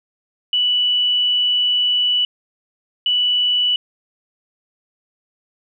sine tone bursts at uneven times, 2960 Hz, F#7, in tune, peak -14 dBFS, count 2, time 0.53-2.25 / 3.06-3.76 s, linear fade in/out 2 ms, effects none

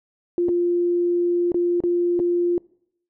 sine tone with dropouts, 349.2 Hz, F4, in tune, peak -17 dBFS, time 0.38-2.58 s, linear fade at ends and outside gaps 1 ms, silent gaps 0.485-0.49 / 1.519-1.544 / 1.804-1.837 / 2.193-2.199 s, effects noise-tail reverb RT60 0.7 s tail -24 dB re dry

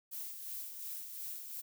violet noise with tremolo, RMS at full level -42 dBFS, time 0.11-1.62 s, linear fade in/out 20 ms, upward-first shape sine, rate 2.8 Hz, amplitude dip 45%, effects none

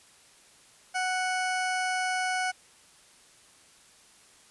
20% pulse tone, 740 Hz, F#5, in tune, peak -22 dBFS, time 0.94-2.52 s, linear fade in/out 20 ms, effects white hiss -57 dBFS RMS until 4.5 s + resampled to 24000 Hz

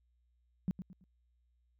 sine tone with echo, 185 Hz, F#3, in tune, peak -29 dBFS, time 0.68-0.71 s, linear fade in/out 0 ms, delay 110 ms, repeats 3, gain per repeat -10 dB, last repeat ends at 1.04 s, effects added 60 Hz sine -70 dBFS peak until 1.79 s

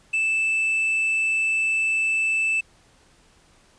triangle tone with quantisation, 2637 Hz, E7, in tune, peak -18 dBFS, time 0.13-2.61 s, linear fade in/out 10 ms, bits 8, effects pink hiss -57 dBFS RMS until 3.78 s + resampled to 22050 Hz

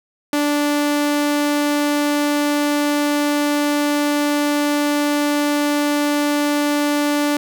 sawtooth tone, 292.4 Hz, D4, 7 cents flat, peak -12 dBFS, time 0.33-7.37 s, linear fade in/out 2 ms, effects none

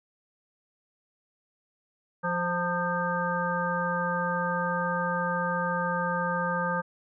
harmonic tone with a mistuned harmonic, 174.61 Hz, F3, in tune, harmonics 1 / 3 / 5 / 7 / 9, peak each -32 / -32 / -32 / -32 / -32 dBFS, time 2.23-6.82 s, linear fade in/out 20 ms, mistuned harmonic 5, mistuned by +53 cents, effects none

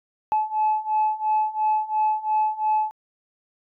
sine beating tone pair, 859 / 861.9 Hz, A5 / A5, -42 / -36 cents, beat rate 2.9 Hz, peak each -23 / -21 dBFS, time 0.32-2.91 s, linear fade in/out 0 ms, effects tanh soft clip ceiling -14 dBFS

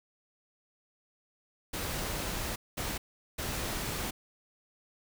pink noise bursts at uneven times, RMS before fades -35 dBFS, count 3, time 1.73-2.56 / 2.77-2.98 / 3.38-4.11 s, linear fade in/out 10 ms, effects none

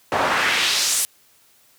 pink noise with band-pass filter sweep, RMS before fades -20 dBFS, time 0.12-1.05 s, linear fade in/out 0 ms, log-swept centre 720 to 10000 Hz, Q 1.4, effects white hiss -56 dBFS RMS until 1.78 s + high-pass 60 Hz 12 dB/octave

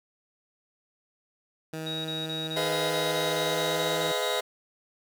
15% pulse tone with pitch glide, 159 to 162.25 Hz, D#3 to E3, +38 to -27 cents, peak -27 dBFS, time 1.73-4.12 s, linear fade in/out 5 ms, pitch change +35 cents, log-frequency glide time 2.9-3.82 s
sine tone bursts, 3800 Hz, A#7, 33 cents sharp, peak -32 dBFS, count 12, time 1.86-4.404 s, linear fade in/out 10 ms, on 190 ms, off 24 ms
sawtooth chord, F half-diminished seventh, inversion first, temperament just, 419.1 / 502.9 / 628.6 / 698.5 Hz, Ab4 / Cb5 / Eb5 / F5, +16 / +31 / +18 / 0 cents, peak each -29 / -27 / -28 / -31 dBFS, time 2.56-4.41 s, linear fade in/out 10 ms
effects none

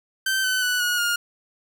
sawtooth tone with pitch steps, 1550 / 1516.3 / 1483.4 / 1451.2 / 1419.7 Hz, G6 / F#6 / F#6 / F#6 / F6, -20 / +42 / +4 / -34 / +28 cents, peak -17 dBFS, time 0.26-1.16 s, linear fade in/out 5 ms, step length 180 ms, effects none

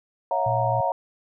sine chord, F# dominant seventh, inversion second, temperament equal with one note detuned, 554.4 / 659.3 / 724.8 / 932.3 Hz, C#5 / E5 / F#5 / A#5, 0 / 0 / -36 / 0 cents, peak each -28 / -27 / -26 / -25 dBFS, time 0.31-0.92 s, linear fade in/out 2 ms
sine tone, 117.4 Hz, A#2, 13 cents sharp, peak -26 dBFS, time 0.46-0.81 s, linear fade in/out 5 ms
effects none

